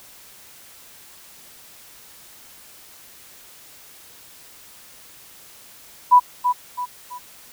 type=tone with echo; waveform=sine; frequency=987.8 Hz; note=B5; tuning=in tune; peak=-7 dBFS; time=6.11-6.2 s; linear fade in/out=20 ms; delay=330 ms; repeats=3; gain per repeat=-8 dB; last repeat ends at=7.19 s; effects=white hiss -46 dBFS RMS until 7.52 s